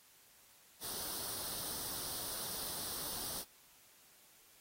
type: noise with comb filter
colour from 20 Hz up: white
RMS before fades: -42 dBFS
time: 0.8-3.45 s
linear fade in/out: 50 ms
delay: 0.21 ms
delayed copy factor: +0.7
effects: white hiss -64 dBFS RMS until 4.6 s + AAC 48 kbps